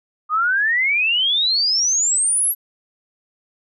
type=exponential sweep; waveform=sine; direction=up; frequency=1208 to 11810 Hz; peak=-15 dBFS; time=0.29-2.55 s; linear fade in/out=50 ms; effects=none